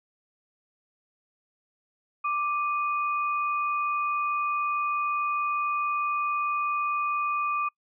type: tone pair together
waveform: sine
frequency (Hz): 1175.6 / 2489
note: D6 / D#7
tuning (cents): +1 / 0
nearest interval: octave + minor second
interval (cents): 1299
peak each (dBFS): -25 / -34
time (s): 2.24-7.69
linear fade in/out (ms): 10
effects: noise-tail reverb RT60 0.1 s tail -26 dB re dry